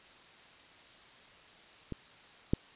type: clicks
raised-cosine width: 3 ms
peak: -24 / -13 dBFS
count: 2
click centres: 1.923 / 2.535 s
effects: white hiss -56 dBFS RMS until 2.75 s + resampled to 8000 Hz